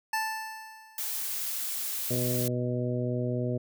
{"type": "tone with exponential decay", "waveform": "25% pulse", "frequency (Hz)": 880, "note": "A5", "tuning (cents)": 0, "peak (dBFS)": -22, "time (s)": [0.13, 1.33], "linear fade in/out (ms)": 5, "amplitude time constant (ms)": 260}
{"type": "noise", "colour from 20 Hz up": "blue", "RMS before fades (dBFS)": -33, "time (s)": [0.98, 2.48], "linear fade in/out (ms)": 2}
{"type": "harmonic tone", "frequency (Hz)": 123.47, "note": "B2", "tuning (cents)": 0, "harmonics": [1, 2, 3, 4, 5], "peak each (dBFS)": [-30, -33, -35, -36, -37], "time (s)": [2.1, 3.58], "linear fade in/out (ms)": 10}
{"effects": []}